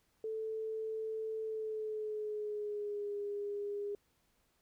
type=tone with pitch glide; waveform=sine; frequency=440 to 408.2 Hz; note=A4 to G#4; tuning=0 to -30 cents; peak=-36 dBFS; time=0.24-3.95 s; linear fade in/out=2 ms; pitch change=-130 cents; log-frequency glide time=1.43-3.16 s; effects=pink hiss -75 dBFS RMS until 4.61 s